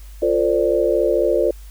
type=chord; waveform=sine; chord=D minor seventh; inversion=first; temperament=equal with one note detuned; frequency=349.2 / 449.5 / 523.3 / 587.3 Hz; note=F4 / A4 / C5 / D5; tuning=0 / +37 / 0 / 0 cents; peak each=-20 dBFS; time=0.22-1.51 s; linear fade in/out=5 ms; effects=added 50 Hz sine -35 dBFS peak until 1.7 s + white hiss -50 dBFS RMS until 1.7 s